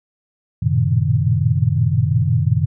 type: tone cluster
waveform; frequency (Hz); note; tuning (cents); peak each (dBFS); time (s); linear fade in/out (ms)
sine; 94 / 112.9 / 118.7 / 135.5 / 155.4; F#2 / A2 / A#2 / C#3 / D#3; +28 / +45 / +32 / -39 / -2; -20; 0.62-2.66; 10
effects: none